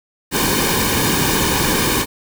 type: noise with comb filter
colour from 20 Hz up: pink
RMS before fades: -17 dBFS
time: 0.31-2.06 s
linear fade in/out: 50 ms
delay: 1.5 ms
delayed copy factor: -0.7
effects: none